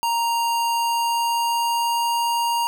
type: tone with pitch glide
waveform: square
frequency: 933 to 938.4 Hz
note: A#5 to A#5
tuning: +1 to +11 cents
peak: -20 dBFS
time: 0.03-2.67 s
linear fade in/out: 0 ms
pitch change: +10 cents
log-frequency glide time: 0.68-2.19 s
effects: none